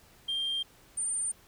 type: tone pair in turn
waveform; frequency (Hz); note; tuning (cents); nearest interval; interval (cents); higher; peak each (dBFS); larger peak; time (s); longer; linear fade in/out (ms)
sine; 3186 / 8988; G7 / C#9; +27 / +23; octave + tritone; 1796; second; -27; neither; 0.28-0.63 / 0.97-1.32; neither; 10
effects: tanh soft clip ceiling -27 dBFS + pink hiss -59 dBFS RMS until 1.47 s